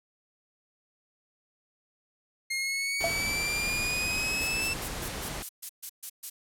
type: linear sweep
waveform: sawtooth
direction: up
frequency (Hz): 2128 to 2663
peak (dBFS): -25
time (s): 2.5-4.74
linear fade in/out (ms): 10
type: noise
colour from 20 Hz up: pink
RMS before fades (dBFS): -36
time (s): 3-5.43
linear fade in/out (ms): 10
type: tone with exponential decay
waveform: sine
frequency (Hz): 674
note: E5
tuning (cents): +38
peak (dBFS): -21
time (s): 3.04-3.18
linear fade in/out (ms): 1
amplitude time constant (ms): 29
type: noise bursts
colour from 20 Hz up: violet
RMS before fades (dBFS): -33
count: 10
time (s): 4.41-6.3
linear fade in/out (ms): 10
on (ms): 72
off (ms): 130
effects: low-pass 12000 Hz 12 dB/octave